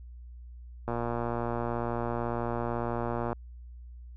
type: click train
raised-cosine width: 1 ms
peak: -18 dBFS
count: 290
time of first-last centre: 0.88-3.329 s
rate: 118 Hz
effects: added 60 Hz sine -43 dBFS peak until 4.16 s